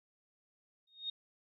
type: tone with exponential growth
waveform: sine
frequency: 3714 Hz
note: A#7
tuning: 7 cents flat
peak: -33 dBFS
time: 0.87-1.1 s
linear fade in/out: 5 ms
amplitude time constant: 48 ms
effects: none